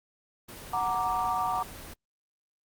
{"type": "noise", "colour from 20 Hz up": "pink", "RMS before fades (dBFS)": -43, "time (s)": [0.48, 1.94], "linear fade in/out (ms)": 10}
{"type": "chord", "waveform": "sine", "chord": "Gb augmented", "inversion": "none", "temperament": "equal", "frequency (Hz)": [740, 932.3, 1174.7], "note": ["Gb5", "Bb5", "D6"], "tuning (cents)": [0, 0, 0], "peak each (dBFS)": -30, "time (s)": [0.73, 1.63], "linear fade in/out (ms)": 5}
{"effects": ["Opus 24 kbps"]}